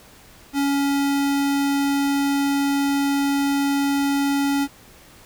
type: tone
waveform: square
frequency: 280.1 Hz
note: C#4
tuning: 18 cents sharp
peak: -19 dBFS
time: 0.53-4.68 s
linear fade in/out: 50 ms
effects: pink hiss -48 dBFS RMS until 5.25 s